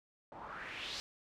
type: noise with low-pass filter sweep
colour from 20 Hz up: white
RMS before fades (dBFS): -45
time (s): 0.32-1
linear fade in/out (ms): 0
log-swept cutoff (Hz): 750 to 4800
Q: 3
effects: none